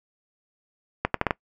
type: accelerating click train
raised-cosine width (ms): 0.5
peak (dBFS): -6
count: 5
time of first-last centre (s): 1.05-1.308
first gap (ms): 93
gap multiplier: 0.76
effects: noise-tail reverb RT60 0.1 s tail -22 dB re dry